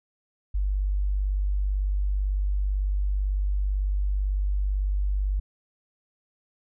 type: tone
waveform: sine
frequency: 49 Hz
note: G1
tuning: in tune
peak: -22 dBFS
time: 0.54-5.4 s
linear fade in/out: 10 ms
effects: none